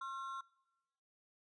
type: ring-modulated tone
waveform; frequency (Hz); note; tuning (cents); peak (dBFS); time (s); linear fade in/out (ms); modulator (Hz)
triangle; 1218; D#6; -37; -36; 0.01-0.41; 5; 147
effects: noise-tail reverb RT60 1.0 s tail -23 dB re dry + resampled to 22050 Hz